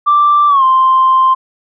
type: tone with pitch glide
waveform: sine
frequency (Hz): 1174.7 to 1046.5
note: D6 to C6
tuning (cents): 0 to 0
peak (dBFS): -5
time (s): 0.06-1.35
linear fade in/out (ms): 20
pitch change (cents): -200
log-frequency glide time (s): 0.48-0.64
effects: tanh soft clip ceiling -2 dBFS

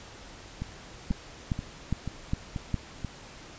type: two click trains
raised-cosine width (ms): 5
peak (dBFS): -20 / -14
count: 6 / 5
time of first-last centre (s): 0.62-3.047 / 1.11-2.743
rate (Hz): 2.06 / 2.45
effects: pink hiss -47 dBFS RMS until 3.58 s + resampled to 16000 Hz

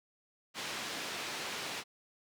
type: band-pass noise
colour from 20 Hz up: white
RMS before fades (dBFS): -40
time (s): 0.54-1.84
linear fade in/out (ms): 50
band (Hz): 150 to 4200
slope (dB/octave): 12
effects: none

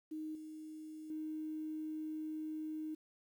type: tone with level steps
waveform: sine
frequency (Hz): 311.1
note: D#4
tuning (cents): 0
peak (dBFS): -40 / -46 / -39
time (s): 0.11-2.95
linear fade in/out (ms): 10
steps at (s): 0.35 / 1.1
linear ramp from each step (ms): 2
effects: 11-bit

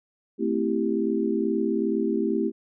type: chord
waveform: sine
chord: A minor seventh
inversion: none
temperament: equal with one note detuned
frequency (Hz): 222.7 / 261.6 / 329.6 / 392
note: A3 / C4 / E4 / G4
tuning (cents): +21 / 0 / 0 / 0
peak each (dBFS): -27 / -29 / -27 / -27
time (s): 0.38-2.52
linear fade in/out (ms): 50
effects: none

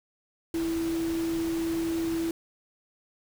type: tone in noise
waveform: sine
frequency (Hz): 330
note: E4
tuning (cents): +2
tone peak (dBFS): -26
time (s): 0.54-2.31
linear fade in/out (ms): 2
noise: pink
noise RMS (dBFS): -40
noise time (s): 0.54-2.31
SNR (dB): +11
effects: none

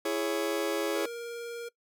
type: chord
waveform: 40% pulse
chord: C# minor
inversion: first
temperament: just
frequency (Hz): 332.6 / 415.8 / 554.4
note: E4 / G#4 / C#5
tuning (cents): +16 / +2 / 0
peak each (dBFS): -32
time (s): 0.05-1.06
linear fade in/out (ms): 5
type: tone with vibrato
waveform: square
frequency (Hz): 470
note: A#4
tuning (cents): +14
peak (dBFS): -37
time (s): 0.95-1.69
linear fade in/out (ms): 10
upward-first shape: sine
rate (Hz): 20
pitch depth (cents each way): 12
effects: noise-tail reverb RT60 0.1 s tail -22 dB re dry

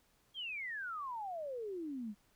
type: exponential sweep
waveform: sine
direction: down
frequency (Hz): 3312 to 197.5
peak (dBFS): -39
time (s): 0.34-2.15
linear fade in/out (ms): 50
effects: pink hiss -72 dBFS RMS until 2.35 s

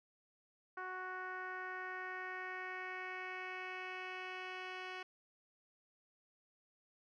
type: tone with low-pass filter sweep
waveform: 10% pulse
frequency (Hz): 370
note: F#4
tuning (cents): 0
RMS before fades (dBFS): -45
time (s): 0.77-5.03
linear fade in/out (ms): 5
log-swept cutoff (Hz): 1400 to 3300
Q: 2.6
effects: none

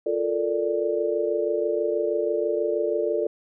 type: chord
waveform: sine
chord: Bb major seventh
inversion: second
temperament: equal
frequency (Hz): 349.2 / 440 / 466.2 / 587.3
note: F4 / A4 / Bb4 / D5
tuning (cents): 0 / 0 / 0 / 0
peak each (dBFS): -28 / -25 / -31 / -27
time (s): 0.06-3.27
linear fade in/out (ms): 5
effects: none

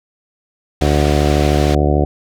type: low-pass noise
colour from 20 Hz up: white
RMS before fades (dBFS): -27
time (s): 0.81-1.75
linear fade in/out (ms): 5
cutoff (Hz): 3800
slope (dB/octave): 12
type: harmonic tone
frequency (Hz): 73.4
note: D2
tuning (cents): 0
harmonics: 1 / 2 / 3 / 4 / 5 / 6 / 7 / 8 / 9 / 10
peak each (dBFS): -15 / -18 / -24 / -20 / -20 / -24 / -24 / -23 / -26 / -23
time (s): 0.81-2.05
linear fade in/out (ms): 5
effects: none

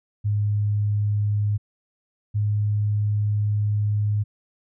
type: tone pair in turn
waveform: sine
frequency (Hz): 103.83 / 104.42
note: G#2 / G#2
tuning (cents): 0 / +10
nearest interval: unison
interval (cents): 10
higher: second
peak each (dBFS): -19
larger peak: neither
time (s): 0.24-1.58 / 2.34-4.24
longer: second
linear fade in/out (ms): 20
effects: none

